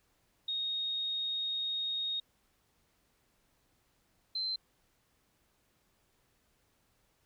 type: tone pair in turn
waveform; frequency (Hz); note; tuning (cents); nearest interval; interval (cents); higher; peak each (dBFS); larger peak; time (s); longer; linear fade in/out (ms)
sine; 3729 / 4099; A#7 / C8; 0 / -36; major second; 164; second; -32 / -32; neither; 0.48-2.2 / 4.35-4.56; first; 5
effects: pink hiss -73 dBFS RMS until 7.25 s